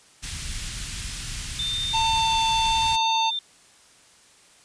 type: band-stop noise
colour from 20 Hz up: pink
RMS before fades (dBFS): -32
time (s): 0.22-2.97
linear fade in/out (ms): 20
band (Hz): 120 to 2400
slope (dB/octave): 12
type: tone with vibrato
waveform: sine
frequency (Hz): 3582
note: A7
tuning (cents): +30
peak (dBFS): -25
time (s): 1.59-3.39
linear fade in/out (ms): 2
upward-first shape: sine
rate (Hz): 0.84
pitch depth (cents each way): 18
type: harmonic tone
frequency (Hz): 897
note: A5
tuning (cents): +33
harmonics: 1 / 3 / 5 / 7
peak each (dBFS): -21 / -31 / -35 / -38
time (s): 1.93-3.31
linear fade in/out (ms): 20
effects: white hiss -54 dBFS RMS until 4.64 s + resampled to 22050 Hz